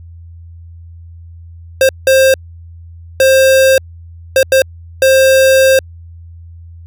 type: tone bursts at uneven times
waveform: square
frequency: 530 Hz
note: C5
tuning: 22 cents sharp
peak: -6 dBFS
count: 6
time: 1.81-1.89 / 2.07-2.34 / 3.2-3.78 / 4.36-4.43 / 4.52-4.62 / 5.02-5.79 s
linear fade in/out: 2 ms
effects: added 84 Hz sine -31 dBFS peak until 6.86 s